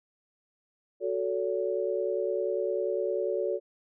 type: chord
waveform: sine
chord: F# minor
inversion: none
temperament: equal with one note detuned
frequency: 370 / 440 / 567.3 Hz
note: F#4 / A4 / C#5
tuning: 0 / 0 / +40 cents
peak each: -31 dBFS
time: 1-3.6 s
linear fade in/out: 50 ms
effects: none